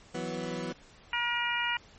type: chord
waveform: 20% pulse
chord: E suspended second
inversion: none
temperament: equal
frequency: 164.81 / 185 / 246.9 Hz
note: E3 / F#3 / B3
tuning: 0 / 0 / 0 cents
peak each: -33 dBFS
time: 0.14-0.73 s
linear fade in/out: 10 ms
type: harmonic tone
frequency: 477.2 Hz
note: A#4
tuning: 41 cents sharp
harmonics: 2 / 3 / 4 / 5 / 6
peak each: -34 / -34 / -34 / -34 / -34 dBFS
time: 1.13-1.77 s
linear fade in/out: 2 ms
effects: pink hiss -56 dBFS RMS until 1.98 s + MP3 32 kbps